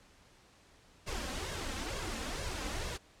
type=noise with flanger; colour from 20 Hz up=pink; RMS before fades=-38 dBFS; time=1.06-2.98 s; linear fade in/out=20 ms; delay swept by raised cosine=1.8 to 3.9 ms; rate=2.2 Hz; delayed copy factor=+0.65; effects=pink hiss -62 dBFS RMS until 3.2 s + low-pass 8000 Hz 12 dB/octave